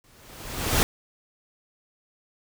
pink noise with exponential growth, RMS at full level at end -19 dBFS, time 0.04-0.83 s, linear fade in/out 0 ms, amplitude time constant 170 ms, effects none

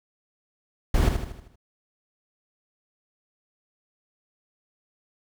brown noise with echo, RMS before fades -20 dBFS, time 0.94-1.09 s, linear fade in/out 5 ms, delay 78 ms, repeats 6, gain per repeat -6 dB, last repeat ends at 1.558 s, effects none

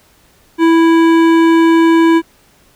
triangle tone with hard clipping, 329.6 Hz, E4, in tune, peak -8 dBFS, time 0.58-2.22 s, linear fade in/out 50 ms, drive 18 dB, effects pink hiss -50 dBFS RMS until 2.75 s

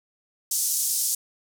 pink band-pass noise, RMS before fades -25 dBFS, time 0.51-1.15 s, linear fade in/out 5 ms, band 6000 to 14000 Hz, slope 24 dB/octave, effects none

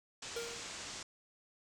white low-pass noise, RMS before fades -46 dBFS, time 0.22-1.03 s, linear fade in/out 5 ms, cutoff 7900 Hz, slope 48 dB/octave
square tone with exponential decay, 467.7 Hz, A#4, 6 cents sharp, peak -37 dBFS, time 0.36-0.82 s, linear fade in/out 5 ms, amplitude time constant 100 ms
effects none

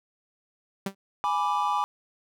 sawtooth tone with exponential decay, 195.3 Hz, G3, 6 cents flat, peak -21 dBFS, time 0.86-0.95 s, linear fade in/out 5 ms, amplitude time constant 18 ms
triangle chord, G# diminished, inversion none, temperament equal, 830.6 / 987.8 / 1174.7 Hz, G#5 / B5 / D6, 0 / 0 / 0 cents, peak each -26 dBFS, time 1.24-1.84 s, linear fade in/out 0 ms
effects none

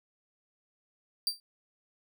40% pulse tone with exponential decay, 4690 Hz, D8, 3 cents flat, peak -22 dBFS, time 1.27-1.4 s, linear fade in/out 1 ms, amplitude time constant 28 ms, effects none

